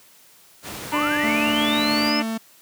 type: noise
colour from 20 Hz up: pink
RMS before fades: -33 dBFS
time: 0.62-2.13 s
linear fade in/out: 50 ms
type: harmonic tone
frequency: 296 Hz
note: D4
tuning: 14 cents sharp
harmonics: 1 / 2 / 3 / 4 / 5 / 6 / 7 / 8 / 9 / 10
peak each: -24 / -29 / -30 / -30 / -35 / -34 / -31 / -32 / -34 / -33 dBFS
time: 0.92-2.23 s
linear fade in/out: 20 ms
type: linear sweep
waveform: sine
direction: up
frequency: 894 to 5240 Hz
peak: -24 dBFS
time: 0.92-2.2 s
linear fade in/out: 5 ms
type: tone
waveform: 45% pulse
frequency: 223.6 Hz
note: A3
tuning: 28 cents sharp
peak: -24 dBFS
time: 1.23-2.38 s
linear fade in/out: 10 ms
effects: white hiss -52 dBFS RMS until 2.61 s + high-pass 100 Hz 12 dB/octave